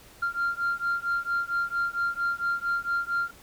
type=beating tone pair; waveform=sine; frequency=1388 / 1392.4 Hz; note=F6 / F6; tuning=-11 / -6 cents; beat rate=4.4 Hz; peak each=-27 dBFS; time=0.22-3.31 s; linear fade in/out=10 ms; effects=tanh soft clip ceiling -21 dBFS + pink hiss -52 dBFS RMS until 3.42 s